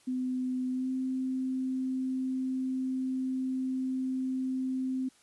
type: tone with pitch glide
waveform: sine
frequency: 255 to 259.9 Hz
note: C4 to C4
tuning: -44 to -11 cents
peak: -29 dBFS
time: 0.07-5.09 s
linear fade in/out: 10 ms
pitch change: +33 cents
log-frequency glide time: 0.71-0.9 s
effects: white hiss -63 dBFS RMS until 5.22 s + resampled to 24000 Hz